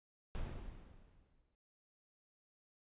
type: noise with exponential decay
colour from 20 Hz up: brown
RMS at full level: -39 dBFS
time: 0.35-1.55 s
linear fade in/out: 0 ms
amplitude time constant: 260 ms
effects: resampled to 8000 Hz